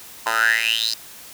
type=tone with high-pass filter sweep; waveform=10% pulse; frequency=112.9 Hz; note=A2; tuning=45 cents sharp; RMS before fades=-20 dBFS; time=0.26-0.94 s; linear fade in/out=5 ms; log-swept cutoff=1000 to 4800 Hz; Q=8.9; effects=white hiss -41 dBFS RMS until 1.33 s